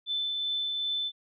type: tone with tremolo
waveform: sine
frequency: 3522 Hz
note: A7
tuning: 1 cent sharp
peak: -27 dBFS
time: 0.06-1.12 s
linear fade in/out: 50 ms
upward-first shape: triangle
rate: 2.6 Hz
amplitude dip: 25%
effects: none